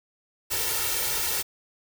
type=noise with comb filter; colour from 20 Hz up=white; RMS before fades=-27 dBFS; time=0.5-1.43 s; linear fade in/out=20 ms; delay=2.2 ms; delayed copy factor=+0.9; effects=none